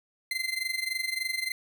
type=tone with amplitude modulation; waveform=30% pulse; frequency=2071 Hz; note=C7; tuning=18 cents flat; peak=-23 dBFS; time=0.31-1.52 s; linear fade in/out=2 ms; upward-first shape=sine; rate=23.4 Hz; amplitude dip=80%; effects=none